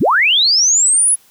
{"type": "linear sweep", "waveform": "sine", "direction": "up", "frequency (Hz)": [74.6, 10570], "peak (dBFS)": -9, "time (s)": [0, 1.16], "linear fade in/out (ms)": 20, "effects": ["white hiss -50 dBFS RMS until 1.3 s"]}